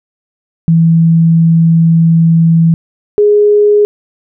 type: tone pair in turn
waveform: sine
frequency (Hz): 164.81 / 415.3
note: E3 / G#4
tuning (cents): 0 / 0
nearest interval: octave + major third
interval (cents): 1600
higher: second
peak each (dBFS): -4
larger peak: neither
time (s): 0.68-2.74 / 3.18-3.85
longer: first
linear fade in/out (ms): 0
effects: none